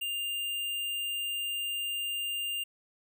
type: tone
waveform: square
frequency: 2800 Hz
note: F7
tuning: 4 cents sharp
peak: -32 dBFS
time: 0.01-2.64 s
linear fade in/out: 10 ms
effects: none